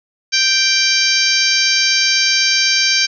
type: harmonic tone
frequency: 784 Hz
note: G5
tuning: in tune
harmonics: 2 / 3 / 4 / 5 / 6 / 7 / 8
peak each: -21 / -18 / -22 / -22 / -17 / -19 / -21 dBFS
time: 0.32-3.07 s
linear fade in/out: 20 ms
effects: none